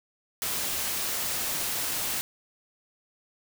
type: noise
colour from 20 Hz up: white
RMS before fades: -30 dBFS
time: 0.42-2.21 s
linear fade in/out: 0 ms
effects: none